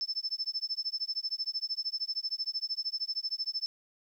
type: tone with tremolo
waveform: sine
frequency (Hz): 5274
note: E8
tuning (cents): 0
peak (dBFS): -28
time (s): 0.01-3.66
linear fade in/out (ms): 0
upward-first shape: sine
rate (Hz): 13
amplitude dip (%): 100
effects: 11-bit